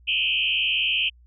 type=tone with frequency modulation; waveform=sine; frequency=2818 Hz; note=F7; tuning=15 cents sharp; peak=-20 dBFS; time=0.07-1.1 s; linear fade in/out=20 ms; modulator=79.9 Hz; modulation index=4.3; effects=added 60 Hz sine -50 dBFS peak until 1.26 s